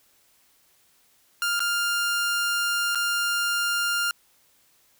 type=tone with dropouts; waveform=sawtooth; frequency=1400 Hz; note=F6; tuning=4 cents sharp; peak=-19 dBFS; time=1.42-4.11 s; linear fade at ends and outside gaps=1 ms; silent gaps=1.594-1.603 / 2.949-2.955 s; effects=white hiss -62 dBFS RMS until 4.99 s